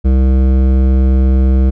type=tone with hard clipping; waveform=triangle; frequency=65.3 Hz; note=C2; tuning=3 cents flat; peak=-9 dBFS; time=0.04-1.71 s; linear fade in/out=20 ms; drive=17 dB; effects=none